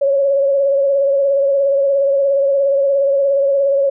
sine tone with vibrato, 554 Hz, C#5, 1 cent flat, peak -11 dBFS, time 0.01-3.9 s, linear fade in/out 10 ms, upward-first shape triangle, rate 17 Hz, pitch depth 44 cents each way, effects none

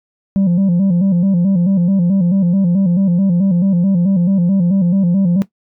sine tone with vibrato, 184.3 Hz, F#3, 7 cents flat, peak -7 dBFS, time 0.36-5.42 s, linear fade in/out 0 ms, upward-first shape square, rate 4.6 Hz, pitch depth 100 cents each way, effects noise-tail reverb RT60 0.1 s tail -18 dB re dry + tanh soft clip ceiling -9 dBFS

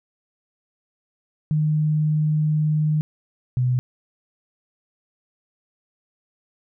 sine tone pair in turn, 153.1 / 125.77 Hz, D#3 / B2, -28 / +32 cents, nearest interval minor third, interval 340 cents, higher first, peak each -17 dBFS, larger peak neither, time 1.51-3.01 / 3.57-3.79 s, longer first, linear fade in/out 0 ms, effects none

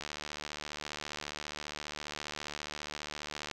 click train, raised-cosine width 0.2 ms, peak -21 dBFS, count 263, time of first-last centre 0.01-3.513 s, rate 74.8 Hz, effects none

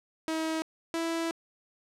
sawtooth tone pair in turn, 319.7 / 330.6 Hz, D#4 / E4, +47 / +5 cents, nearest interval minor second, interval 58 cents, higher second, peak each -25 dBFS, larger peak neither, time 0.28-0.62 / 0.94-1.31 s, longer second, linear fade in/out 0 ms, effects low-pass 10000 Hz 12 dB/octave

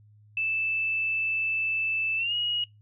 sine tone with pitch glide, 2637 to 2892 Hz, E7 to F#7, 0 to -40 cents, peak -25 dBFS, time 0.37-2.64 s, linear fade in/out 2 ms, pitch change +160 cents, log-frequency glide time 2.17-2.34 s, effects noise-tail reverb RT60 0.2 s tail -22 dB re dry + added 105 Hz sine -53 dBFS peak until 2.81 s

